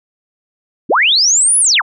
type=linear two-way sweep; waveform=sine; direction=up then down; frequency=149.6 to 10470 to 620 Hz; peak=-8 dBFS; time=0.89-1.82 s; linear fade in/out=20 ms; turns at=1.59 s; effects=none